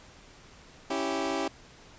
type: chord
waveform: 20% pulse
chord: C# diminished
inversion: none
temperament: equal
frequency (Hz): 277.2 / 329.6 / 392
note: C#4 / E4 / G4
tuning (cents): 0 / 0 / 0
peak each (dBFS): -28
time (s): 0.9-1.48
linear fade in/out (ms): 5
effects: pink hiss -53 dBFS RMS until 1.98 s + resampled to 16000 Hz